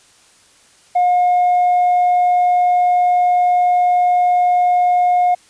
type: tone with tanh clipping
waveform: triangle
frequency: 717 Hz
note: F5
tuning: 45 cents sharp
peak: -11 dBFS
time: 0.95-5.35 s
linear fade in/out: 10 ms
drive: 6 dB
effects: white hiss -50 dBFS RMS until 5.49 s + resampled to 22050 Hz